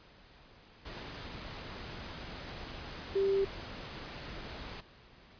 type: tone in noise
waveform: sine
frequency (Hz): 391.4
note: G4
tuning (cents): -3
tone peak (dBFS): -26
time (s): 3.15-3.45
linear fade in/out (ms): 10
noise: pink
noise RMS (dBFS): -44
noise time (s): 0.85-4.81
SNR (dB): +15
effects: pink hiss -58 dBFS RMS until 5.39 s + resampled to 11025 Hz